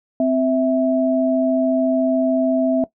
sine tone pair together, 259.6 / 654.2 Hz, C4 / E5, -13 / -13 cents, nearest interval octave + major third, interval 1600 cents, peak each -17 dBFS, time 0.2-2.84 s, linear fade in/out 2 ms, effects noise-tail reverb RT60 0.1 s tail -17 dB re dry

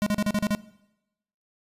square tone bursts, 207.7 Hz, G#3, in tune, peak -22 dBFS, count 7, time 0.02-0.55 s, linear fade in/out 0 ms, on 44 ms, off 37 ms, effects noise-tail reverb RT60 0.9 s tail -20 dB re dry + resampled to 32000 Hz

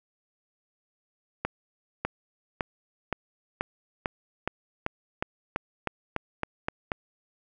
accelerating click train, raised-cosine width 0.5 ms, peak -12 dBFS, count 15, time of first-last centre 1.45-6.918 s, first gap 600 ms, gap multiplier 0.93, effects none

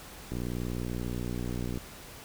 click train, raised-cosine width 3 ms, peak -22 dBFS, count 89, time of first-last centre 0.32-1.775 s, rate 60.5 Hz, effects pink hiss -47 dBFS RMS until 2.24 s

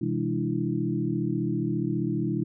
sine tone cluster, 127.7 / 164.1 / 204.3 / 300 / 334.8 Hz, C3 / E3 / G#3 / D4 / E4, -42 / -8 / -28 / +37 / +27 cents, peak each -31 dBFS, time 0.01-2.44 s, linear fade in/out 10 ms, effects none

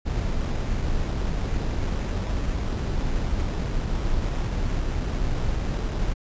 brown noise with sample-and-hold, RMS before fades -25 dBFS, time 0.05-6.14 s, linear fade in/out 20 ms, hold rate 4410 Hz, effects resampled to 16000 Hz

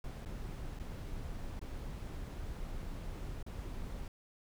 brown noise with dropouts, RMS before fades -42 dBFS, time 0.04-4.08 s, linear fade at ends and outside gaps 2 ms, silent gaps 0.25-0.258 / 0.79-0.797 / 1.594-1.614 / 3.428-3.464 s, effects none

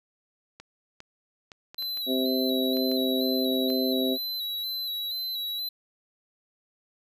clicks, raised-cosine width 0.2 ms, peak -26 dBFS, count 9, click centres 0.6 / 1.004 / 1.518 / 1.745 / 1.824 / 1.973 / 2.77 / 2.916 / 3.702 s
square tone with vibrato, 3973 Hz, B7, 10 cents sharp, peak -30 dBFS, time 1.78-5.69 s, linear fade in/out 5 ms, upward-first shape square, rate 2.1 Hz, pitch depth 33 cents each way
harmonic tone, 130 Hz, C3, 11 cents flat, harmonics 2 / 3 / 4 / 5, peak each -26 / -30 / -32 / -34 dBFS, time 2.06-4.18 s, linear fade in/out 50 ms
effects none

